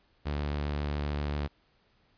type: tone with vibrato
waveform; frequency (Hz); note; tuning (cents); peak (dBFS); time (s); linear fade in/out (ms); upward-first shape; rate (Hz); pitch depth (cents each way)
sawtooth; 73.1; D2; -7; -26; 0.25-1.48; 20; sine; 7.4; 13
effects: pink hiss -68 dBFS RMS until 2.17 s + resampled to 11025 Hz